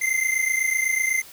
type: tone pair together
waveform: square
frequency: 2065 / 2093 Hz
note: C7 / C7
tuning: -23 / 0 cents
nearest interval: unison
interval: 23 cents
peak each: -24 dBFS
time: 0.01-1.22 s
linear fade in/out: 10 ms
effects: white hiss -45 dBFS RMS until 1.32 s